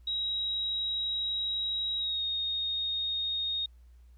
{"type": "tone with pitch glide", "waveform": "sine", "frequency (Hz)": [3833, 3713], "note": ["A#7", "A#7"], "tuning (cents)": [47, -8], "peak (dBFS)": -29, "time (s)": [0.07, 3.66], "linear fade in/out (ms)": 5, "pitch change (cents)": -55, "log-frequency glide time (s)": [1.97, 2.24], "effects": ["added 60 Hz sine -52 dBFS peak until 4.17 s", "pink hiss -74 dBFS RMS until 4.17 s"]}